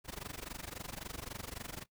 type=noise with amplitude modulation; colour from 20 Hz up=pink; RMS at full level=-41 dBFS; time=0.04-1.86 s; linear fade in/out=50 ms; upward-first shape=sine; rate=23.7 Hz; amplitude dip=95%; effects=noise-tail reverb RT60 0.1 s tail -19 dB re dry